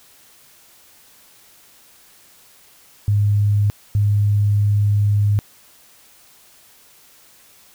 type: tone bursts at uneven times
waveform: sine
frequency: 102.9 Hz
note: G#2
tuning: 16 cents flat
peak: -13 dBFS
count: 2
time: 3.08-3.7 / 3.95-5.39 s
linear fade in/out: 0 ms
effects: white hiss -50 dBFS RMS until 7.74 s